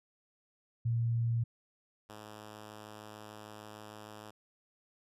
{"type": "tone pair in turn", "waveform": ["sine", "5% pulse"], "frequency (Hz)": [116.54, 106.57], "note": ["A#2", "G#2"], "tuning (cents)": [0, 45], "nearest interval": "major second", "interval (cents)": 155, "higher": "first", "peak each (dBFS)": [-28, -36], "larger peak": "first", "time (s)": [[0.85, 1.44], [2.09, 4.31]], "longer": "second", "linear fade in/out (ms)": 10, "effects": ["resampled to 32000 Hz"]}